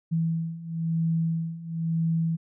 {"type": "beating tone pair", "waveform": "sine", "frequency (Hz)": [163.5, 164.5], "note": ["E3", "E3"], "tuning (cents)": [-14, -3], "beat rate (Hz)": 1, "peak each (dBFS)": [-29, -26], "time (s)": [0.11, 2.37], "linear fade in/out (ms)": 20, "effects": []}